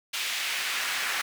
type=noise with high-pass filter sweep; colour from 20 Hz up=brown; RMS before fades=-30 dBFS; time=0.13-1.22 s; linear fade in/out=10 ms; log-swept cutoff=2700 to 1700 Hz; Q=1.3; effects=none